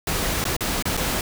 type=noise with dropouts; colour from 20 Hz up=pink; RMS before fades=-24 dBFS; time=0.07-1.21 s; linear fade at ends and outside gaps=2 ms; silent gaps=0.441-0.452 / 0.566-0.607 / 0.825-0.854 / 0.969-0.974 s; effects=none